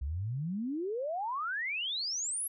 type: exponential sweep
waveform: sine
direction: up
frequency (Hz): 63.6 to 11540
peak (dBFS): -32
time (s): 0.01-2.48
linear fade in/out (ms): 10
effects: none